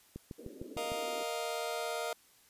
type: click train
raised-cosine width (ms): 3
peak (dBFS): -29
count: 6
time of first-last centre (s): 0.16-0.919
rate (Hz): 6.59
type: band-pass noise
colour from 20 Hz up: pink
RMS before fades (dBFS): -49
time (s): 0.38-1.23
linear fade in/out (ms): 5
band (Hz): 240 to 510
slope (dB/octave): 48
type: chord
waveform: sawtooth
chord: Bb suspended fourth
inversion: none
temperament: just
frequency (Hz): 466.2 / 621.6 / 699.2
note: Bb4 / Eb5 / F5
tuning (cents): 0 / -2 / +2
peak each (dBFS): -35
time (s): 0.77-2.13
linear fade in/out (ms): 2
effects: white hiss -64 dBFS RMS until 2.49 s + resampled to 32000 Hz